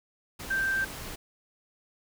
sine tone in noise, 1568 Hz, G6, in tune, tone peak -25 dBFS, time 0.5-0.85 s, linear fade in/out 10 ms, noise pink, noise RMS -40 dBFS, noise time 0.39-1.16 s, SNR +12 dB, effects none

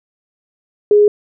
sine tone, 415.3 Hz, G#4, in tune, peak -6 dBFS, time 0.91-1.08 s, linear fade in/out 2 ms, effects none

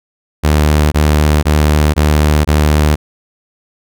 sawtooth tone bursts, 75.4 Hz, D2, 46 cents sharp, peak -4 dBFS, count 5, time 0.43-2.96 s, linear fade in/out 20 ms, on 490 ms, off 20 ms, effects none

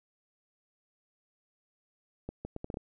accelerating click train, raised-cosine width 2 ms, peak -24 dBFS, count 7, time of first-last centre 2.29-2.771 s, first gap 160 ms, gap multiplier 0.71, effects none

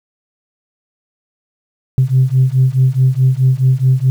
sine beating tone pair, 128.1 / 132.8 Hz, C3 / C3, -36 / +26 cents, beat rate 4.7 Hz, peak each -11 dBFS, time 1.98-4.1 s, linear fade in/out 0 ms, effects tanh soft clip ceiling -3 dBFS + 7-bit

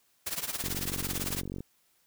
white noise with tremolo, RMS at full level -31 dBFS, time 0.26-1.42 s, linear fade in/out 10 ms, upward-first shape triangle, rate 18 Hz, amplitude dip 90%
click train, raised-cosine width 3 ms, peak -25 dBFS, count 46, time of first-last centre 0.64-1.606 s, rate 46.6 Hz
effects white hiss -69 dBFS RMS until 2.06 s

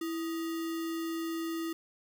sine tone with sample-and-hold, 329.6 Hz, E4, in tune, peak -32 dBFS, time 0.01-1.73 s, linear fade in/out 5 ms, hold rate 1575 Hz, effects none

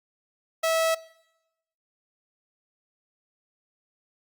sawtooth tone, 650 Hz, E5, 24 cents flat, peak -18 dBFS, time 0.63-0.95 s, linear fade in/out 10 ms, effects noise-tail reverb RT60 0.9 s tail -21 dB re dry + Opus 48 kbps

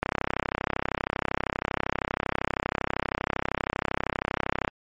click train, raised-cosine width 0.5 ms, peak -9 dBFS, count 153, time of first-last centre 0.03-4.678 s, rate 32.7 Hz, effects MP3 48 kbps

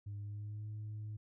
sine tone with pitch glide, 102 to 106.58 Hz, G#2 to G#2, -31 to +45 cents, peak -39 dBFS, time 0.06-1.17 s, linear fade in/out 10 ms, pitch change +76 cents, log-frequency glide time 0.17-0.68 s, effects tanh soft clip ceiling -39 dBFS

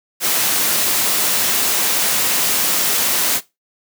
white noise, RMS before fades -17 dBFS, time 0.2-3.41 s, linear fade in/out 50 ms, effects noise-tail reverb RT60 0.2 s tail -17 dB re dry + high-pass 150 Hz 12 dB/octave

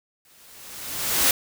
white noise with exponential growth, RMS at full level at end -17 dBFS, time 0.25-1.31 s, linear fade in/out 2 ms, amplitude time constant 230 ms, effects none

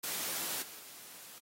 white noise with level steps, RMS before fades -37 / -49 / -51 dBFS, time 0.03-1.39 s, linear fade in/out 10 ms, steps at 0.62 / 0.79 s, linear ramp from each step 2 ms, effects high-pass 150 Hz 12 dB/octave + AAC 48 kbps

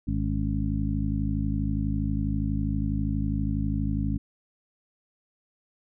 harmonic tone with a mistuned harmonic, 52.3 Hz, G#1, 13 cents sharp, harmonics 1 / 2 / 3 / 4 / 5, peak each -29 / -30 / -32 / -31 / -32 dBFS, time 0.07-4.18 s, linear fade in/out 10 ms, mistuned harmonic 5, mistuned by +110 cents, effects none

